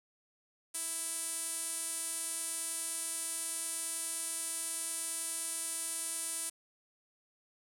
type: tone with band-pass filter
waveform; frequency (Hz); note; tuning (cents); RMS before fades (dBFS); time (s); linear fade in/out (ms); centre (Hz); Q
sawtooth; 329.6; E4; 0; -38; 0.74-6.5; 10; 9500; 4.2
effects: none